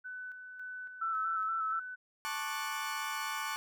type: tone with tremolo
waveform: sine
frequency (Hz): 1500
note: F#6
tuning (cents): +23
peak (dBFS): -40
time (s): 0.04-1.96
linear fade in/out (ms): 20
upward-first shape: square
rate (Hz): 1.8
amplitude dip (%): 45
type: tone with vibrato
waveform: sine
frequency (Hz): 1318.5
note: E6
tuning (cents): 0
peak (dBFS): -31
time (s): 1.01-1.8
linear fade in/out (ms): 10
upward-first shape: square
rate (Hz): 4.2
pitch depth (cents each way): 22
type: chord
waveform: 30% pulse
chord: D major seventh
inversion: second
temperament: equal with one note detuned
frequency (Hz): 880 / 1099.2 / 1174.7 / 1480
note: A5 / C#6 / D6 / F#6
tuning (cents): 0 / -15 / 0 / 0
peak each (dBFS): -38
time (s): 2.25-3.56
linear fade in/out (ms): 0
effects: none